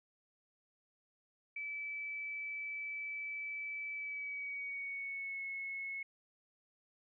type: tone with pitch glide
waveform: sine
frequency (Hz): 2307 to 2188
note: D7 to C#7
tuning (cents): -31 to -23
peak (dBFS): -39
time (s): 1.56-6.03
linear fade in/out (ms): 5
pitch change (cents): -92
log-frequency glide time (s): 3.94-5.43
effects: none